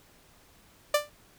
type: tone with exponential decay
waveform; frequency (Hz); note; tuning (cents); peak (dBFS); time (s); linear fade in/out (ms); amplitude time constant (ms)
sawtooth; 591; D5; +11; -14; 0.94-1.1; 5; 33
effects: pink hiss -59 dBFS RMS until 1.38 s